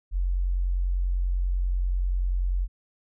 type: tone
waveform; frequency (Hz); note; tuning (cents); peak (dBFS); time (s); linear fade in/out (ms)
sine; 45.09; F#1; -44; -22; 0.11-2.68; 50
effects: none